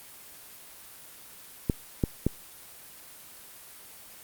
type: clicks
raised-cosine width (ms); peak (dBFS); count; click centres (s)
3; -10; 3; 1.698 / 2.038 / 2.266
effects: white hiss -48 dBFS RMS until 4.23 s + Opus 24 kbps